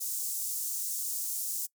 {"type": "high-pass noise", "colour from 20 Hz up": "pink", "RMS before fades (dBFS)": -34, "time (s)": [0, 1.67], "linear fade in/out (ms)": 20, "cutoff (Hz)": 6800, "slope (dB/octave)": 24, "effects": ["noise-tail reverb RT60 0.1 s tail -22 dB re dry"]}